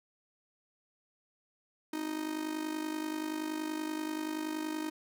45% pulse tone with amplitude modulation, 311.1 Hz, D#4, in tune, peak -31 dBFS, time 1.93-4.9 s, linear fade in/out 5 ms, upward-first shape sine, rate 50.5 Hz, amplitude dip 70%, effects none

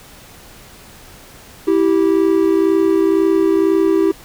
triangle tone pair together, 327.4 / 389.4 Hz, E4 / G4, -12 / -12 cents, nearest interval minor third, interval 300 cents, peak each -12 dBFS, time 1.67-4.12 s, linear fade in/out 10 ms, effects pink hiss -41 dBFS RMS until 4.24 s

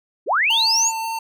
sine linear sweep, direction up, 271.4 to 7160 Hz, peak -15 dBFS, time 0.26-0.92 s, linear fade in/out 50 ms
square tone with vibrato, 900 Hz, A5, 39 cents sharp, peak -24 dBFS, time 0.5-1.19 s, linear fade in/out 5 ms, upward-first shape sine, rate 3.6 Hz, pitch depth 9 cents each way
effects none

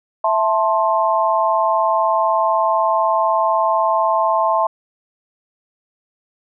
sine chord, A minor, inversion second, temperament just, 660 / 880 / 1056 Hz, E5 / A5 / C6, +2 / 0 / +16 cents, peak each -18 dBFS, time 0.24-4.67 s, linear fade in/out 5 ms, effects none

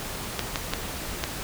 clicks, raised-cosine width 0.2 ms, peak -8 dBFS, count 4, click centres 0.393 / 0.558 / 0.736 / 1.239 s, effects pink hiss -34 dBFS RMS until 1.43 s

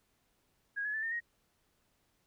sine tone with pitch steps, 1643 / 1699 / 1756.9 / 1816.7 / 1878.6 Hz, G#6 / G#6 / A6 / A#6 / A#6, -19 / +39 / -3 / -45 / +13 cents, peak -33 dBFS, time 0.76-1.205 s, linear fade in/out 20 ms, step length 89 ms, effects pink hiss -75 dBFS RMS until 2.26 s

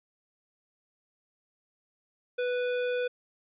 square tone, 493.9 Hz, B4, in tune, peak -28 dBFS, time 2.38-3.08 s, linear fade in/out 10 ms, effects resampled to 8000 Hz

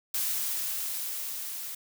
blue noise with level ramp, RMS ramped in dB -29 to -38 dBFS, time 0.14-1.75 s, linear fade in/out 5 ms, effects none

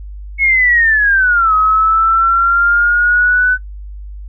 sine linear two-way sweep, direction down then up, 2200 to 1268 to 1505 Hz, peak -8 dBFS, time 0.38-3.58 s, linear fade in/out 50 ms, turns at 1.54 s, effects noise-tail reverb RT60 0.1 s tail -23 dB re dry + added 50 Hz sine -26 dBFS peak until 4.28 s

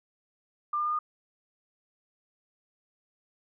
sine tone with pitch steps, 1194 / 1203.7 / 1213.5 / 1223.3 Hz, D6 / D6 / D#6 / D#6, +28 / +42 / -44 / -30 cents, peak -26 dBFS, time 0.73-0.99 s, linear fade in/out 5 ms, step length 65 ms, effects none

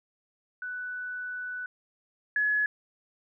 sine tone pair in turn, 1489 / 1695.9 Hz, F#6 / G#6, +11 / +36 cents, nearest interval major second, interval 225 cents, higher second, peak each -33 / -23 dBFS, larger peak second, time 0.62-1.66 / 2.36-2.66 s, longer first, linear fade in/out 2 ms, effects none

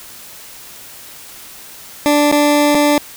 20% pulse tone with dropouts, 293.3 Hz, D4, 2 cents flat, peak -5 dBFS, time 2.06-2.98 s, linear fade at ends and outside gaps 0 ms, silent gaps 2.315-2.325 / 2.746-2.752 s, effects white hiss -36 dBFS RMS until 3.16 s

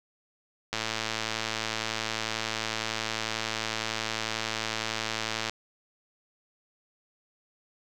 click train, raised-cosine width 0.2 ms, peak -12 dBFS, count 530, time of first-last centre 0.73-5.496 s, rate 111 Hz, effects none

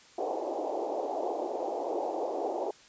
white band-pass noise, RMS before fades -33 dBFS, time 0.18-2.71 s, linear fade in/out 5 ms, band 310 to 820 Hz, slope 48 dB/octave, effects white hiss -56 dBFS RMS until 2.88 s + resampled to 16000 Hz

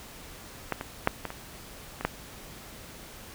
clicks, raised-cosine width 0.5 ms, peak -12 / -18 / -6 / -17 / -22 / -19 / -9 dBFS, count 7, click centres 0.723 / 0.811 / 1.074 / 1.253 / 1.304 / 2.01 / 2.05 s, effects pink hiss -46 dBFS RMS until 3.34 s

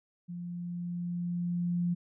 sine tone with level ramp, 174.61 Hz, F3, in tune, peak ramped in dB -37 to -26 dBFS, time 0.28-1.95 s, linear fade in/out 20 ms, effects none

